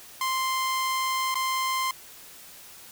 sawtooth tone with dropouts, 1046 Hz, C6, 1 cent flat, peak -21 dBFS, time 0.21-1.91 s, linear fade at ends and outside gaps 2 ms, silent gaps 1.343-1.354 s, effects white hiss -47 dBFS RMS until 2.91 s

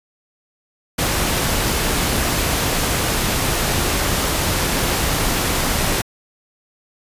pink noise, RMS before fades -19 dBFS, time 0.98-6.02 s, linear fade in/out 10 ms, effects resampled to 32000 Hz

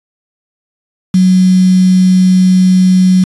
sine tone with quantisation, 185 Hz, F#3, in tune, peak -4 dBFS, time 1.14-3.24 s, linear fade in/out 5 ms, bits 4, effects resampled to 24000 Hz

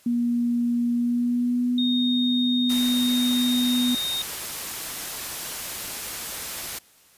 sine tone with pitch glide, 238.9 to 246.6 Hz, A#3 to B3, +43 to -2 cents, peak -20 dBFS, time 0.06-3.95 s, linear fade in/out 5 ms, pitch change +55 cents, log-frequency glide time 0.93-1.78 s
sine tone, 3700 Hz, A#7, 14 cents flat, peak -25 dBFS, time 1.78-4.22 s, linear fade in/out 2 ms
white noise, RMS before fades -32 dBFS, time 2.69-6.79 s, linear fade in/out 10 ms
effects white hiss -56 dBFS RMS until 7.17 s + resampled to 32000 Hz

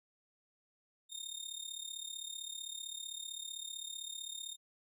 25% pulse tone with amplitude modulation, 3665 Hz, A#7, 30 cents flat, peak -35 dBFS, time 1.09-4.57 s, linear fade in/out 50 ms, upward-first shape sine, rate 35.6 Hz, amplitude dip 80%, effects none

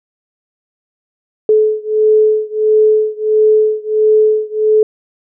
sine beating tone pair, 430.1 / 431.6 Hz, A4 / A4, -39 / -33 cents, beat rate 1.5 Hz, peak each -11 / -12 dBFS, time 1.49-4.83 s, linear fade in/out 2 ms, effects none

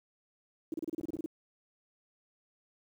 sine tone bursts, 320 Hz, D#4, 49 cents sharp, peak -32 dBFS, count 11, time 0.72-1.26 s, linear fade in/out 2 ms, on 20 ms, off 32 ms
clicks, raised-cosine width 2 ms, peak -34 dBFS, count 5, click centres 1.01 / 1.052 / 1.095 / 1.133 / 1.166 s
effects high-pass 60 Hz 12 dB/octave + 10-bit

